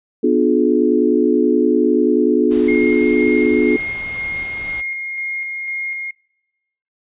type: chord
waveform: sine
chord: B diminished seventh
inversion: none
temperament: just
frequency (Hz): 246.9 / 296.3 / 355.6 / 426.7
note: B3 / D4 / F4 / Ab4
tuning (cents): 0 / +15 / +31 / +47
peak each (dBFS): -17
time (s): 0.23-3.77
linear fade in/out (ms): 10
type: noise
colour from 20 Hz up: pink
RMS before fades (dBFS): -35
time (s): 2.5-4.82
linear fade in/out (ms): 20
type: tone with tremolo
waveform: sine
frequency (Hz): 2138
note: C7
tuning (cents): +37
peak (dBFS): -20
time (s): 2.68-6.11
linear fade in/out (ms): 5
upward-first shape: square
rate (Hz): 2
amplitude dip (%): 25
effects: noise-tail reverb RT60 1.0 s tail -24 dB re dry + resampled to 8000 Hz